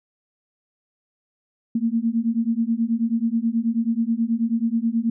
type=beating tone pair; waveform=sine; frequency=225 / 234.3 Hz; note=A3 / A#3; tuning=+39 / +9 cents; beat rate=9.3 Hz; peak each=-22 dBFS; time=1.75-5.1 s; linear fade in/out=5 ms; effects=none